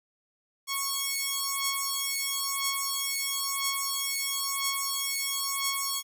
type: beating tone pair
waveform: 5% pulse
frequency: 1102 / 1103 Hz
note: C#6 / C#6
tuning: -11 / -9 cents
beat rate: 1 Hz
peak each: -19 dBFS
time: 0.67-6.03 s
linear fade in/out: 50 ms
effects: none